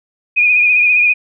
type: tone with vibrato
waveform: sine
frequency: 2463 Hz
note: D#7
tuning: 18 cents flat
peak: -8 dBFS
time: 0.36-1.14 s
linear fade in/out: 20 ms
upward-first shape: sine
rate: 15 Hz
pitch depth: 40 cents each way
effects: none